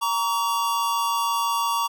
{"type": "tone pair together", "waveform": "square", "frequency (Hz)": [930.8, 1137], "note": ["A#5", "C#6"], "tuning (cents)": [-3, 44], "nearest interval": "minor third", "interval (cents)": 347, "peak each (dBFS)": -25, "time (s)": [0.01, 1.88], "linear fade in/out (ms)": 20, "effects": []}